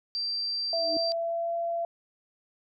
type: tone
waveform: sine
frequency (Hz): 4699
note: D8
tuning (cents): 0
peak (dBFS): -28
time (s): 0.15-1.12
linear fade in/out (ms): 0
type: tone with exponential growth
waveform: sine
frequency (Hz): 311.1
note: D#4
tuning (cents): 0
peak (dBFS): -29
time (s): 0.69-0.97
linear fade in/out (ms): 1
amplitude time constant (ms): 60
type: tone with pitch glide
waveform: sine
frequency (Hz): 665 to 678.6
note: E5 to F5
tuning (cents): +15 to -50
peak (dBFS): -27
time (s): 0.73-1.85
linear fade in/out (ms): 2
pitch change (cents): +35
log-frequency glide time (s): 0.97-1.55
effects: none